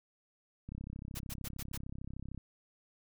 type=click train; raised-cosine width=5 ms; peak=-31 dBFS; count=57; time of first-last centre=0.69-2.377 s; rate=33.2 Hz
type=noise bursts; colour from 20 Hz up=white; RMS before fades=-43 dBFS; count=5; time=1.15-1.776 s; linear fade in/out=10 ms; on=46 ms; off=99 ms
effects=none